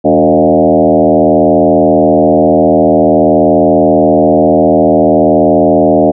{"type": "tone with frequency modulation", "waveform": "sine", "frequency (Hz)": 450, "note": "A4", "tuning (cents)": 39, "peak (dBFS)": -4, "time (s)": [0.04, 6.12], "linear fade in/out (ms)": 20, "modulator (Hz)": 80.5, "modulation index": 3.1, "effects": []}